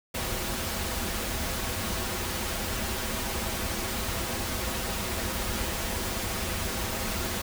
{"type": "noise with comb filter", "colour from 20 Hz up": "pink", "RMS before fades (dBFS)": -31, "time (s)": [0.14, 7.42], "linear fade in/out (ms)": 10, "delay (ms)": 6.8, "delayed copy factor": -0.6, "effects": []}